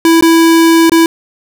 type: tone with dropouts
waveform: square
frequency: 329.6 Hz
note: E4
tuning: in tune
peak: -5 dBFS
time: 0.05-1.06 s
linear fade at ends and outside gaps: 1 ms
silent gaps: 0.21-0.224 / 0.896-0.919 s
effects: none